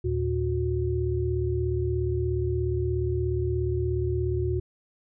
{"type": "tone cluster", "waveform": "sine", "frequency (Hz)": [77.2, 114.1, 364.1], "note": ["D#2", "A#2", "F#4"], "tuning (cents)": [-13, -37, -28], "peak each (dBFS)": -28, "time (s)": [0.04, 4.6], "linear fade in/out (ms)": 10, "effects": []}